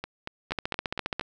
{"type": "two click trains", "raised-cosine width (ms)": 0.3, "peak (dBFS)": [-12, -17], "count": [11, 6], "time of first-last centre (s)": [[0.52, 1.196], [0.04, 1.211]], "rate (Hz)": [14.8, 4.27], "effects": []}